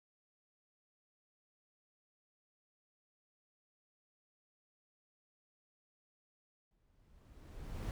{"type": "noise with exponential growth", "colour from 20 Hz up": "brown", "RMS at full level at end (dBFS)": -38, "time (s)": [6.71, 7.91], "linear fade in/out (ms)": 1, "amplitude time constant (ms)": 260, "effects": []}